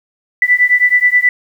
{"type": "beating tone pair", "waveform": "sine", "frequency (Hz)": [1975.5, 1984.9], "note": ["B6", "B6"], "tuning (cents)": [0, 8], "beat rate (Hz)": 9.4, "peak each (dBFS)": -11, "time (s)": [0.42, 1.29], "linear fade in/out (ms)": 2, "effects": ["7-bit"]}